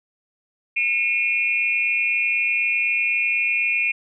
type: tone with amplitude modulation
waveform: sine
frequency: 2429 Hz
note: D#7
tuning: 42 cents flat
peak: -14 dBFS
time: 0.76-3.92 s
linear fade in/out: 10 ms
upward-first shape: sine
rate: 248 Hz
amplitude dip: 90%
effects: none